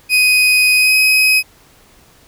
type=tone with pitch glide; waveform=35% pulse; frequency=2500 to 2528 Hz; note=D#7 to D#7; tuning=+8 to +27 cents; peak=-7 dBFS; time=0.09-1.43 s; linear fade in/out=50 ms; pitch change=+19 cents; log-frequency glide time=0.76-0.97 s; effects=pink hiss -48 dBFS RMS until 2.27 s